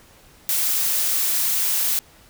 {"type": "noise", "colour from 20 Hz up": "blue", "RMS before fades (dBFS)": -21, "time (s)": [0.49, 1.99], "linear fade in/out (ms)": 0, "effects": ["pink hiss -51 dBFS RMS until 2.29 s"]}